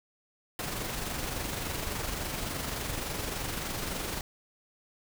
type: noise with amplitude modulation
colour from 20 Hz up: pink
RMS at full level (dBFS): -33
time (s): 0.59-4.21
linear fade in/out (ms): 2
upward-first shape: sine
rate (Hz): 23.5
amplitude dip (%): 40
effects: none